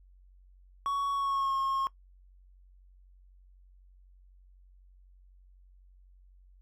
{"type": "tone with pitch glide", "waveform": "triangle", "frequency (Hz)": [1118, 1080.5], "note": ["C#6", "C#6"], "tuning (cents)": [14, -45], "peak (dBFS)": -26, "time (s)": [0.86, 1.87], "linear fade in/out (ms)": 0, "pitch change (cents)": -59, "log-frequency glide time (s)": [1.13, 1.54], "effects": ["noise-tail reverb RT60 0.1 s tail -19 dB re dry", "added 46 Hz sine -55 dBFS peak until 6.61 s"]}